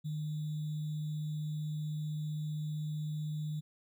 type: tone with sample-and-hold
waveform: sine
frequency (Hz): 152.6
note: D#3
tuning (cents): -33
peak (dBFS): -34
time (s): 0.04-3.61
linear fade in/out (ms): 20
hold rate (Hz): 3675
effects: none